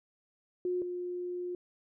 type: tone pair in turn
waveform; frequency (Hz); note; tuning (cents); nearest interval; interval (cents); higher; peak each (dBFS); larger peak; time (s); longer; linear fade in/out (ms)
sine; 360 / 356.5; F#4 / F4; -47 / +36; unison; 17; first; -29 / -34; first; 0.65-0.82 / 0.82-1.55; second; 2
effects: none